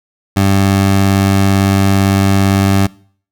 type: tone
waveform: 20% pulse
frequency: 97.8 Hz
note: G2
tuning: 4 cents flat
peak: -4 dBFS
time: 0.36-2.87 s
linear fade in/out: 10 ms
effects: noise-tail reverb RT60 0.5 s tail -22 dB re dry